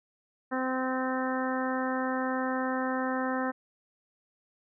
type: harmonic tone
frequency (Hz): 258.8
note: C4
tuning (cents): -19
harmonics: 1 / 2 / 3 / 4 / 5 / 6 / 7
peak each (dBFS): -31 / -34 / -36 / -37 / -38 / -39 / -39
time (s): 0.51-3.52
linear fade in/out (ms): 20
effects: none